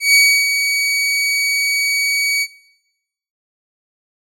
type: tone with ADSR envelope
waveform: sawtooth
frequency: 2261 Hz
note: C#7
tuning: 34 cents sharp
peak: -4 dBFS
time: 0-2.47 s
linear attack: 140 ms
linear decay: 320 ms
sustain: -8 dB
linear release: 51 ms
effects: noise-tail reverb RT60 0.9 s tail -19 dB re dry + low-pass 11000 Hz 12 dB/octave